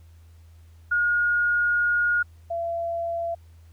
sine tone pair in turn, 1434 / 676.8 Hz, F6 / E5, +45 / +45 cents, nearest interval octave + minor second, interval 1300 cents, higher first, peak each -19 / -25 dBFS, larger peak first, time 0.91-2.23 / 2.5-3.35 s, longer first, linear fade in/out 10 ms, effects added 82 Hz sine -47 dBFS peak until 3.72 s + pink hiss -64 dBFS RMS until 3.72 s

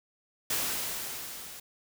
white noise with level ramp, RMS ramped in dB -29 to -45 dBFS, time 0.5-1.6 s, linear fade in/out 5 ms, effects none

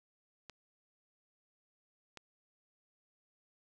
clicks, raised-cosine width 0.2 ms, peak -30 dBFS, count 2, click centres 0.497 / 2.173 s, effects none

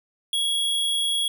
square tone, 3327 Hz, G#7, 2 cents sharp, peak -22 dBFS, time 0.33-1.28 s, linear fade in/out 2 ms, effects none

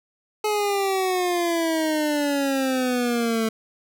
25% pulse exponential sweep, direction down, 427.4 to 220.7 Hz, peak -17 dBFS, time 0.44-3.49 s, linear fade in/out 5 ms, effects none

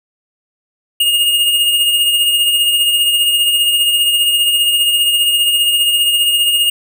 square tone with tremolo, 2848 Hz, F7, 33 cents sharp, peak -9 dBFS, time 1-6.7 s, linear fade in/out 5 ms, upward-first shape triangle, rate 15 Hz, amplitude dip 45%, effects none

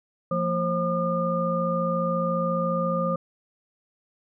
sine tone cluster, 173 / 227.4 / 533 / 1210 Hz, F3 / A#3 / C5 / D#6, -16 / -43 / +32 / -49 cents, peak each -27 / -33 / -26 / -28 dBFS, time 0.31-3.16 s, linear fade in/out 5 ms, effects none

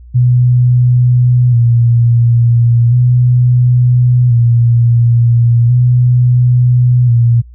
sine tone with vibrato, 120.8 Hz, B2, 38 cents flat, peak -5 dBFS, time 0.14-7.42 s, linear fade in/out 20 ms, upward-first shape square, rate 0.36 Hz, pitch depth 39 cents each way, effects added 60 Hz sine -32 dBFS peak until 7.54 s

